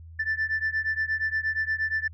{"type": "beating tone pair", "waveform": "sine", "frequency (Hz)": [1760, 1768.5], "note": ["A6", "A6"], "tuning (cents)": [0, 8], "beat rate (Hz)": 8.5, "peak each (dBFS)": [-26, -27], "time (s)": [0.19, 2.08], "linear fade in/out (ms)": 10, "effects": ["tanh soft clip ceiling -20 dBFS", "added 82 Hz sine -42 dBFS peak until 2.13 s"]}